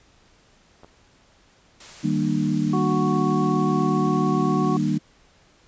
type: clicks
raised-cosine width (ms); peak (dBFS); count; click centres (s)
1; -31; 2; 0.834 / 0.846
type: noise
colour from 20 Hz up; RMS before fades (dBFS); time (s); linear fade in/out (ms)
white; -42; 1.8-4.98; 5
type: chord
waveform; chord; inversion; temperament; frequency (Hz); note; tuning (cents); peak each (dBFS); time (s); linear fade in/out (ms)
sine; Eb major seventh; none; equal with one note detuned; 155.56 / 196 / 233.1 / 300.7; Eb3 / G3 / Bb3 / D4; 0 / 0 / 0 / +41; -25; 2.03-4.99; 20
type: harmonic tone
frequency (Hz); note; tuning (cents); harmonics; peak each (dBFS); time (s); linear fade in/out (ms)
370; F#4; 0; 1 / 2 / 3; -26 / -30 / -27; 2.73-4.77; 5
effects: pink hiss -57 dBFS RMS until 5.67 s + resampled to 16000 Hz